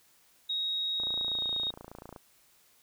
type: tone with pitch glide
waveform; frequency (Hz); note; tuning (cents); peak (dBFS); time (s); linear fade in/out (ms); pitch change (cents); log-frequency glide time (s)
sine; 3776 to 3743; A#7 to A#7; +22 to +6; -29; 0.49-1.71; 10; -16; 1.23-1.45
type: click train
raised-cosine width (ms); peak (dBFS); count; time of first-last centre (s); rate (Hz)
1; -30; 34; 1-2.162; 28.4
effects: white hiss -64 dBFS RMS until 2.82 s